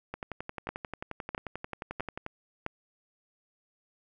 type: two click trains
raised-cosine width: 0.5 ms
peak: -21 / -17 dBFS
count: 25 / 4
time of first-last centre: 0.14-2.264 / 0.69-2.664 s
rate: 11.3 / 1.52 Hz
effects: none